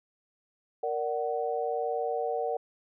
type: chord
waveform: sine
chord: Bb augmented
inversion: none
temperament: equal with one note detuned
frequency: 466.2 / 587.3 / 748.2 Hz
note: Bb4 / D5 / F#5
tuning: 0 / 0 / +19 cents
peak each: -31 / -34 / -32 dBFS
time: 0.83-2.57 s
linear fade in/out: 5 ms
effects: none